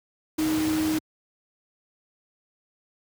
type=tone in noise; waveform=sine; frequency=312.5 Hz; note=D#4; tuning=8 cents sharp; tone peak=-22 dBFS; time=0.38-0.99 s; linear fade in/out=10 ms; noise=pink; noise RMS=-32 dBFS; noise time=0.38-0.99 s; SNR=+7 dB; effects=high-pass 80 Hz 12 dB/octave